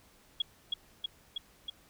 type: tone with echo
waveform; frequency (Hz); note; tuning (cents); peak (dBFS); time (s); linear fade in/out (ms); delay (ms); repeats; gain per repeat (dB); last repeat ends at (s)
sine; 3322; G#7; 0; -26; 0.4-0.42; 5; 320; 4; -2; 1.7
effects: pink hiss -62 dBFS RMS until 1.89 s